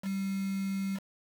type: tone with quantisation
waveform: sine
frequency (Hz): 194.4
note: G3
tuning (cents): -14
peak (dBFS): -30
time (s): 0.02-1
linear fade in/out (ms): 50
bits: 7
effects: none